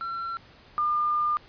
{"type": "tone pair in turn", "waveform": ["triangle", "sine"], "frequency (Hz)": [1356, 1204.6], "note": ["E6", "D6"], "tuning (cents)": [49, 44], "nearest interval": "major second", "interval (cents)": 205, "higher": "first", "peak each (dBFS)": [-28, -22], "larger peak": "second", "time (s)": [[0.01, 0.37], [0.78, 1.37]], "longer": "second", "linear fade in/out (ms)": 0, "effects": ["pink hiss -53 dBFS RMS until 1.48 s", "resampled to 11025 Hz"]}